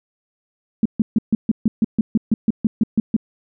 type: tone bursts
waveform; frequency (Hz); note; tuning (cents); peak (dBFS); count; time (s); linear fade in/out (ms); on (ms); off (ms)
sine; 219.9; A3; -1; -11; 15; 0.83-3.165; 2; 25; 140
effects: none